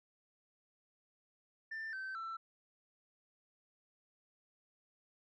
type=tone with pitch steps; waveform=sine; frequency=1784 / 1544.1 / 1336.5 Hz; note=A6 / G6 / E6; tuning=+23 / -27 / +23 cents; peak=-38 dBFS; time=1.71-2.37 s; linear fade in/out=10 ms; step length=220 ms; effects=tanh soft clip ceiling -39 dBFS